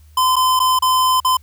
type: tone with dropouts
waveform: square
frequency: 1025 Hz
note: C6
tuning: 36 cents flat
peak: -13 dBFS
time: 0.17-1.37 s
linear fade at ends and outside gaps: 5 ms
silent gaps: 0.358-0.364 / 0.593-0.6 / 0.79-0.822 / 1.202-1.247 s
effects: added 76 Hz sine -43 dBFS peak until 1.42 s + white hiss -58 dBFS RMS until 1.42 s